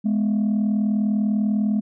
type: tone pair together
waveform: sine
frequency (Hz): 209.7 / 249.7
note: G#3 / B3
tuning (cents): +17 / +19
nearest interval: minor third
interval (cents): 302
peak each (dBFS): -17 / -23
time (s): 0.04-1.81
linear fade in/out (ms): 20
effects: tanh soft clip ceiling -15 dBFS